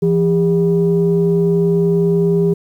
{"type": "tone pair together", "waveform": "sine", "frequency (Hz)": [169.2, 402.8], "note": ["E3", "G4"], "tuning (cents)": [45, 47], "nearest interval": "octave + minor third", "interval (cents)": 1502, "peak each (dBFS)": -13, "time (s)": [0.02, 2.54], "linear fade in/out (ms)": 10, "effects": ["tanh soft clip ceiling -5 dBFS", "8-bit"]}